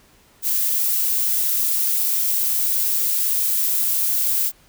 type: noise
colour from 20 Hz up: violet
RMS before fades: -20 dBFS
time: 0.42-4.52 s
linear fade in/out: 50 ms
effects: pink hiss -54 dBFS RMS until 4.68 s